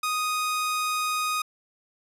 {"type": "tone", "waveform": "sawtooth", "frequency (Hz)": 1244.5, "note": "D#6", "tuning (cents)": 0, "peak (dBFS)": -21, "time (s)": [0.03, 1.42], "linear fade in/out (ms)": 5, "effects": ["resampled to 32000 Hz"]}